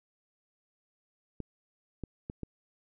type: clicks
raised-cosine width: 3 ms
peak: -24 dBFS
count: 4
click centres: 1.403 / 2.037 / 2.299 / 2.433 s
effects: none